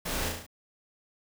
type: noise with echo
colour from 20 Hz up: pink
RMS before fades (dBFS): -34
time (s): 0.05-0.29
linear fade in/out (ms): 10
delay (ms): 35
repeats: 5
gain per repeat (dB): -3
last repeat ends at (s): 0.465
effects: none